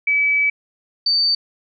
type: tone pair in turn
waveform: sine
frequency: 2292 / 4584 Hz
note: D7 / D8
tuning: -43 / -43 cents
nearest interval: octave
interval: 1200 cents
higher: second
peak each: -14 dBFS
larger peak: neither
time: 0.07-0.5 / 1.06-1.35 s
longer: first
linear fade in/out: 5 ms
effects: none